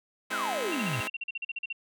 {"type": "chord", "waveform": "5% pulse", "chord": "Ab augmented", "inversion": "none", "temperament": "just", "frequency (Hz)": [207.7, 259.6, 324.5], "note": ["Ab3", "C4", "E4"], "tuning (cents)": [0, -13, -27], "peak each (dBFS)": -26, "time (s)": [0.3, 1.08], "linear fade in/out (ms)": 10}
{"type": "exponential sweep", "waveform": "sine", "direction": "down", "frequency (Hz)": [1620, 103.83], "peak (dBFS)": -30, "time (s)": [0.32, 1.01], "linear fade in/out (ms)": 10}
{"type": "tone bursts", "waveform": "sine", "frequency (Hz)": 2741, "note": "F7", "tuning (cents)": -33, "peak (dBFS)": -31, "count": 15, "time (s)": [0.72, 1.728], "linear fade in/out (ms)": 5, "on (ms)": 28, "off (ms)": 42}
{"effects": []}